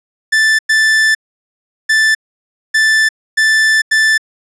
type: tone bursts at uneven times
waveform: 45% pulse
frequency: 1760 Hz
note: A6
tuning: in tune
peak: -8 dBFS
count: 6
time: 0.32-0.59 / 0.69-1.15 / 1.89-2.15 / 2.74-3.09 / 3.37-3.82 / 3.91-4.18 s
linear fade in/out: 10 ms
effects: low-pass 8000 Hz 12 dB/octave